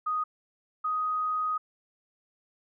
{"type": "tone pair in turn", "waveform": "sine", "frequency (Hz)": [1244.5, 1250.5], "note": ["D#6", "D#6"], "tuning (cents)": [0, 8], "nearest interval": "unison", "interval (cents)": 8, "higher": "second", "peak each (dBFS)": -26, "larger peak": "neither", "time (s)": [[0.06, 0.24], [0.84, 1.58]], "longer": "second", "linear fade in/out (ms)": 10, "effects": []}